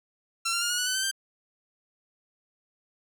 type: tone with pitch steps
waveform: 10% pulse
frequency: 1355 / 1384.3 / 1414.2 / 1444.7 / 1475.9 / 1507.8 / 1540.4 / 1573.7 Hz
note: E6 / F6 / F6 / F#6 / F#6 / F#6 / G6 / G6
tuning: +47 / -16 / +21 / -42 / -5 / +32 / -31 / +6 cents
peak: -17 dBFS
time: 0.45-1.114 s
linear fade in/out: 10 ms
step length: 83 ms
effects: none